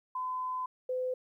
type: tone pair in turn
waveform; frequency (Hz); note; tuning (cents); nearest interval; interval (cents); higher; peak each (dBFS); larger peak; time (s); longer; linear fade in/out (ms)
sine; 1017 / 508.5; C6 / C5; -50 / -50; octave; 1200; first; -32 / -30; second; 0.15-0.66 / 0.89-1.14; first; 5
effects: 12-bit